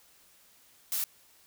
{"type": "noise", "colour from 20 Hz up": "blue", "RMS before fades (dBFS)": -31, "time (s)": [0.92, 1.04], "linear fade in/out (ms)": 0, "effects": ["white hiss -61 dBFS RMS until 1.46 s"]}